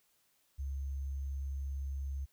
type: tone with sample-and-hold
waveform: sine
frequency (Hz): 68.7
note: C#2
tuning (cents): -15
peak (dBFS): -35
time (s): 0.58-2.26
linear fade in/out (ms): 20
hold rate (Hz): 6300
effects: white hiss -73 dBFS RMS until 2.32 s